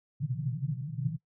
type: band-pass noise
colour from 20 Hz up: white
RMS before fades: -33 dBFS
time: 0.2-1.17 s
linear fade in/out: 20 ms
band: 120 to 160 Hz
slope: 96 dB/octave
effects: noise-tail reverb RT60 0.1 s tail -18 dB re dry